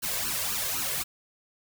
white noise with flanger, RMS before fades -30 dBFS, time 0.02-1.04 s, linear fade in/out 20 ms, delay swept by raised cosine 0.7 to 1.9 ms, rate 3.9 Hz, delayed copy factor +0.85, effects none

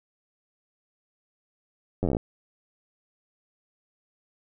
slowing click train, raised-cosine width 2 ms, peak -13 dBFS, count 11, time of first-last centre 2.03-2.168 s, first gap 10 ms, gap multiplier 1.07, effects none

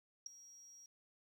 sine tone with ADSR envelope, 5660 Hz, F8, 22 cents sharp, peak -38 dBFS, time 0.26-0.86 s, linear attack 4 ms, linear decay 8 ms, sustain -18 dB, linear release 3 ms, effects 12-bit

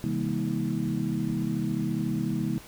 sine tone cluster, 133.2 / 163.2 / 203.7 / 237.8 / 320.3 Hz, C3 / E3 / G#3 / A#3 / E4, +31 / -17 / -33 / +35 / -50 cents, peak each -33 / -32 / -31 / -32 / -33 dBFS, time 0.04-2.58 s, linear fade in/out 0 ms, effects pink hiss -48 dBFS RMS until 2.67 s

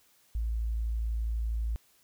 sine tone, 56.1 Hz, A1, 34 cents sharp, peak -28 dBFS, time 0.35-1.76 s, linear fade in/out 0 ms, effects white hiss -65 dBFS RMS until 2.03 s

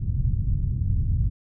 white low-pass noise, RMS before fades -23 dBFS, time 0-1.3 s, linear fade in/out 20 ms, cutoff 120 Hz, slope 24 dB/octave, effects none

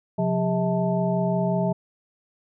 sine tone cluster, 134.9 / 180.4 / 404.4 / 643 / 882 Hz, C#3 / F#3 / G#4 / E5 / A5, -47 / -44 / -46 / -43 / +4 cents, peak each -29 / -23 / -30 / -26 / -32 dBFS, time 0.18-1.73 s, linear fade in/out 10 ms, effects none

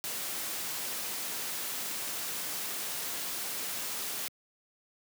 white noise, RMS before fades -36 dBFS, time 0.04-4.28 s, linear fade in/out 0 ms, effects high-pass 150 Hz 12 dB/octave

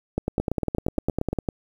two click trains, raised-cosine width 2 ms, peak -11 / -10 dBFS, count 9 / 14, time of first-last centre 0.4-1.33 / 0.18-1.488 s, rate 8.6 / 9.94 Hz, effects 8-bit

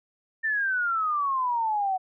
sine exponential sweep, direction down, 1806 to 740 Hz, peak -23 dBFS, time 0.43-1.98 s, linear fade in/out 20 ms, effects none

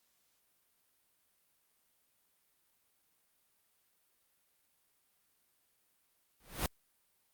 pink noise with exponential growth, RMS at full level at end -30 dBFS, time 6.4-6.66 s, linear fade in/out 1 ms, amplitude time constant 56 ms, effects white hiss -75 dBFS RMS until 7.33 s + Opus 48 kbps

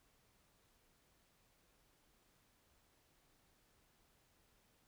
silence, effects pink hiss -74 dBFS RMS until 4.87 s

